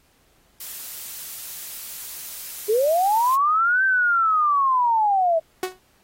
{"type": "noise", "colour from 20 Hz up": "blue", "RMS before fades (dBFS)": -34, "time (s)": [0.6, 3.36], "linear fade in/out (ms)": 5}
{"type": "linear two-way sweep", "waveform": "sine", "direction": "up then down", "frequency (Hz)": [402.8, 1568, 633], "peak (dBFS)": -16, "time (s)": [2.68, 5.4], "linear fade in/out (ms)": 20, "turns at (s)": 3.84}
{"type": "tone with exponential decay", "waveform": "sawtooth", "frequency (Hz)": 370, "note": "F#4", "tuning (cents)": 0, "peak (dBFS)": -16, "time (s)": [5.63, 5.79], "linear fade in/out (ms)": 2, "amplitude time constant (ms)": 34}
{"effects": ["pink hiss -61 dBFS RMS until 6.03 s", "AAC 48 kbps"]}